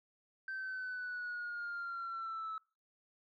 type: linear sweep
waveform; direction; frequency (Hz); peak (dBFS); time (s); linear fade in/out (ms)
sine; down; 1556 to 1300; -37; 0.48-2.58; 2
effects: noise-tail reverb RT60 0.4 s tail -26 dB re dry + tanh soft clip ceiling -36 dBFS